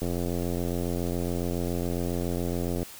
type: click train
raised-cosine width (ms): 2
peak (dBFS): -17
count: 246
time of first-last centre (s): 0.02-2.83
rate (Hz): 87.2
effects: white hiss -45 dBFS RMS until 2.99 s